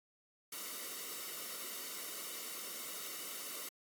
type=noise with comb filter; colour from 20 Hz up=white; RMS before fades=-44 dBFS; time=0.52-3.69 s; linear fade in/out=5 ms; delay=1.2 ms; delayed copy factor=-0.65; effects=high-pass 200 Hz 12 dB/octave + AAC 64 kbps